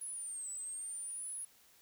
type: exponential two-way sweep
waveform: sine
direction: down then up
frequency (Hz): 10548 to 7902 to 10548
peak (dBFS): -40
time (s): 0.01-1.45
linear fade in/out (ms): 5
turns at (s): 0.5
effects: white hiss -65 dBFS RMS until 1.81 s